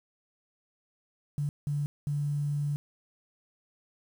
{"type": "tone bursts at uneven times", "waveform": "sine", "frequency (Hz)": 145.3, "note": "D3", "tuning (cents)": -18, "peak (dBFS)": -27, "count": 3, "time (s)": [[1.38, 1.49], [1.67, 1.86], [2.07, 2.76]], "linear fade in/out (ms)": 0, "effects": ["9-bit"]}